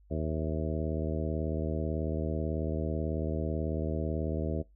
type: harmonic tone with a mistuned harmonic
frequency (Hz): 78.2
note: D#2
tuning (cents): +9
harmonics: 1 / 2 / 3 / 4 / 5 / 6 / 7 / 8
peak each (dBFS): -33 / -36 / -38 / -39 / -40 / -41 / -41 / -42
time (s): 0.1-4.63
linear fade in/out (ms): 20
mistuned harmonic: 8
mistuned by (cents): +68
effects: noise-tail reverb RT60 0.2 s tail -24 dB re dry + added 50 Hz sine -57 dBFS peak until 4.75 s